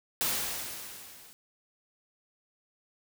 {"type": "noise with level ramp", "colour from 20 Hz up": "white", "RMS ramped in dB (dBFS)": [-28, -54], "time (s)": [0.21, 1.33], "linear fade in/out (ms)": 0, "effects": []}